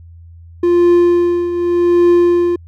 triangle tone with tremolo, 348.8 Hz, F4, 2 cents flat, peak -4 dBFS, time 0.63-2.56 s, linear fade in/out 5 ms, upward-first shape triangle, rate 0.85 Hz, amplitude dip 70%, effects added 84 Hz sine -35 dBFS peak until 2.67 s

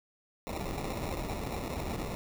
pink noise with sample-and-hold, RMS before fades -36 dBFS, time 0.47-2.15 s, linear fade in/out 0 ms, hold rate 1575 Hz, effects none

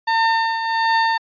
30% pulse tone with tremolo, 905 Hz, A5, 48 cents sharp, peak -11 dBFS, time 0.07-1.18 s, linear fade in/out 10 ms, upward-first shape triangle, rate 1.4 Hz, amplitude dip 60%, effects resampled to 11025 Hz

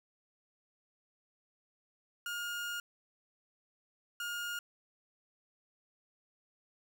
30% pulse tone bursts at uneven times, 1421 Hz, F6, 30 cents sharp, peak -34 dBFS, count 2, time 2.26-2.8 / 4.2-4.59 s, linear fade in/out 2 ms, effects none

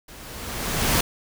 pink noise with level ramp, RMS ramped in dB -44 to -18 dBFS, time 0.08-1.01 s, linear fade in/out 5 ms, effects none

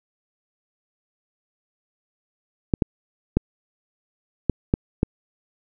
clicks, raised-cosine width 3 ms, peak -4 dBFS, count 6, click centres 2.738 / 2.822 / 3.37 / 4.497 / 4.739 / 5.031 s, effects none

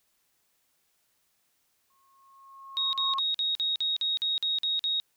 sine tone with exponential growth, 1085 Hz, C#6, 37 cents flat, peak -27 dBFS, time 1.9-3.19 s, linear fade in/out 2 ms, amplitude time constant 280 ms
sine tone bursts, 3763 Hz, A#7, 16 cents sharp, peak -25 dBFS, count 11, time 2.77-5 s, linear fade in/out 0 ms, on 160 ms, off 47 ms
effects white hiss -72 dBFS RMS until 5.16 s

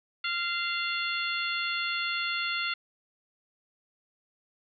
harmonic tone with a mistuned harmonic, 692 Hz, F5, 16 cents flat, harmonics 2 / 3 / 4 / 5 / 6, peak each -33 / -34 / -34 / -36 / -38 dBFS, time 0.24-2.74 s, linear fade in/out 5 ms, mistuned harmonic 6, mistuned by +63 cents, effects none

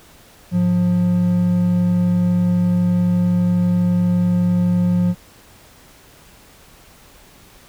triangle tone pair together, 105.7 / 177.59 Hz, G#2 / F3, +31 / +29 cents, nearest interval major sixth, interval 898 cents, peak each -21 / -12 dBFS, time 0.51-5.15 s, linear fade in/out 50 ms, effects pink hiss -47 dBFS RMS until 7.68 s

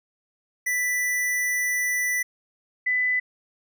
square / sine tone pair in turn, 1980 / 1999.5 Hz, B6 / B6, +4 / +21 cents, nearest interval unison, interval 17 cents, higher second, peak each -23 / -20 dBFS, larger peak second, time 0.66-2.23 / 2.86-3.2 s, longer first, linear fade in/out 10 ms, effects none

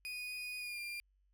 35% pulse tone with pitch glide, 2476 to 2394 Hz, D#7 to D7, -9 to +33 cents, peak -39 dBFS, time 0.05-1 s, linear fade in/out 0 ms, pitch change -58 cents, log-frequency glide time 0.58-0.8 s, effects added 48 Hz sine -70 dBFS peak until 1.33 s

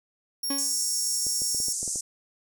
20% pulse tone, 5550 Hz, F8, 12 cents flat, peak -22 dBFS, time 0.43-1.73 s, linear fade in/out 5 ms
40% pulse tone with exponential decay, 277.2 Hz, C#4, in tune, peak -26 dBFS, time 0.5-0.83 s, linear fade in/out 5 ms, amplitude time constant 70 ms
pink band-pass noise, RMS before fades -31 dBFS, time 0.58-2.01 s, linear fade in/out 5 ms, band 6000 to 9400 Hz, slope 48 dB/octave
clicks, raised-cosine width 2 ms, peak -28 dBFS, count 8, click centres 1.267 / 1.419 / 1.547 / 1.602 / 1.684 / 1.83 / 1.878 / 1.958 s
effects none

